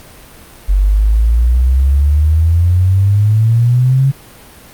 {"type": "exponential sweep", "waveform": "sine", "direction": "up", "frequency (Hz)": [46.64, 138.1], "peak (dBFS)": -7, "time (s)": [0.68, 4.12], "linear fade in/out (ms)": 20, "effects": ["pink hiss -38 dBFS RMS until 4.73 s", "Opus 48 kbps"]}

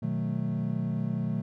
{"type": "chord", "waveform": "triangle", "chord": "B dominant seventh", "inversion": "none", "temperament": "equal", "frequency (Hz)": [123.47, 155.56, 185, 220], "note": ["B2", "D#3", "F#3", "A3"], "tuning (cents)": [0, 0, 0, 0], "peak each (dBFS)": -31, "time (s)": [0.02, 1.42], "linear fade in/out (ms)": 10, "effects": []}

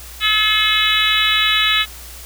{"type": "harmonic tone", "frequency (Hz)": 428.5, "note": "A4", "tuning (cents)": -46, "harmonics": [3, 4, 5, 6, 7, 8, 9], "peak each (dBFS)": [-22, -22, -21, -21, -21, -20, -19], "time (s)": [0.2, 1.86], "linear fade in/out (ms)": 50, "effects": ["added 60 Hz sine -37 dBFS peak until 2.25 s", "white hiss -37 dBFS RMS until 2.25 s"]}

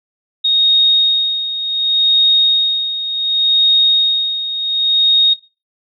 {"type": "tone with tremolo", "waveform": "sine", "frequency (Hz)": 3729, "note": "A#7", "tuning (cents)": 0, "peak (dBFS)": -7, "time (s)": [0.44, 5.34], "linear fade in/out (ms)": 10, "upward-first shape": "sine", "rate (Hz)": 0.68, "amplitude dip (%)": 70, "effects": ["noise-tail reverb RT60 0.3 s tail -20 dB re dry"]}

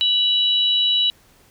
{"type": "tone pair together", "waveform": "sine", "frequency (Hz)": [2960, 3900], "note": ["F#7", "B7"], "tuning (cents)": [0, -23], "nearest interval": "perfect fourth", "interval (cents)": 477, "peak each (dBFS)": -18, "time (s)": [0.01, 1.1], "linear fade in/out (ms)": 0, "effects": ["pink hiss -54 dBFS RMS until 1.5 s"]}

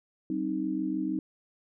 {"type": "tone cluster", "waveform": "sine", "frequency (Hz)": [191.9, 264.9, 311.3], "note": ["G3", "C4", "D#4"], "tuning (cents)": [-37, 22, 1], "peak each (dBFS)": [-35, -33, -30], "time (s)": [0.3, 1.19], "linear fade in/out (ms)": 2, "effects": []}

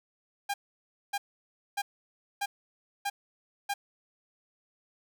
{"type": "tone bursts", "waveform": "sawtooth", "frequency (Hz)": 805, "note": "G5", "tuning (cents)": 46, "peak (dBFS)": -25, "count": 6, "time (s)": [0.49, 3.74], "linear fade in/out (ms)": 10, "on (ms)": 50, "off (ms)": 590, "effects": []}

